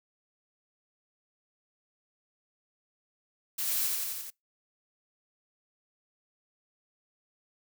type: noise with echo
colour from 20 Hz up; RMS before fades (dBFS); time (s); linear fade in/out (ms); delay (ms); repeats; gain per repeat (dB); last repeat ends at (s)
blue; -32; 3.58-3.87; 10; 87; 5; -2; 4.305
effects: noise-tail reverb RT60 0.2 s tail -26 dB re dry